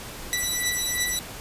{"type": "beating tone pair", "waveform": "10% pulse", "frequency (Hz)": [1966, 1968.9], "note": ["B6", "B6"], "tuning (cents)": [-8, -6], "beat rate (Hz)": 2.9, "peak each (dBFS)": -18, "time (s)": [0.33, 1.19], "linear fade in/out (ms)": 0, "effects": ["pink hiss -38 dBFS RMS until 1.4 s", "resampled to 32000 Hz"]}